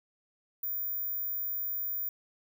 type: tone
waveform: sine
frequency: 14850 Hz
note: A#9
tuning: 8 cents flat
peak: -31 dBFS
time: 0.63-2.09 s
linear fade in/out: 2 ms
effects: none